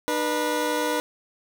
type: tone pair together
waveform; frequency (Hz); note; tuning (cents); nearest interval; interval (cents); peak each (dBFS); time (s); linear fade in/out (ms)
20% pulse; 302.2 / 488.5; D4 / B4; +50 / -19; minor sixth; 831; -22 / -20; 0.08-1; 0
effects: none